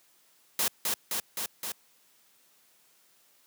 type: noise with echo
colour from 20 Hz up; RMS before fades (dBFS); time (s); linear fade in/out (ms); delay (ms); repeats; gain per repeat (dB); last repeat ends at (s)
white; -27; 0.59-0.68; 2; 260; 4; -2; 1.72
effects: white hiss -64 dBFS RMS until 3.46 s + high-pass 150 Hz 12 dB/octave